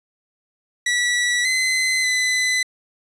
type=tone with pitch steps; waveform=sawtooth; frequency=1948 / 2044 / 2011 Hz; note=B6 / C7 / B6; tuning=-24 / -41 / +31 cents; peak=-14 dBFS; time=0.86-2.63 s; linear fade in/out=5 ms; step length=590 ms; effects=resampled to 22050 Hz